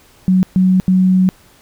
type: tone bursts at uneven times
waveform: sine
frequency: 185.8 Hz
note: F#3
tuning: 7 cents sharp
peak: -8 dBFS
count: 3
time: 0.28-0.43 / 0.56-0.8 / 0.88-1.29 s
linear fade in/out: 0 ms
effects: pink hiss -48 dBFS RMS until 1.61 s